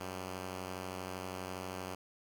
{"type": "tone pair together", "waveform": "5% pulse", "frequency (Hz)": [92.5, 196.2], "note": ["F#2", "G3"], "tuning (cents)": [0, 2], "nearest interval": "octave + minor second", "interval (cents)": 1302, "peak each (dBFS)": [-29, -39], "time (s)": [0, 1.95], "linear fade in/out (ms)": 5, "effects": []}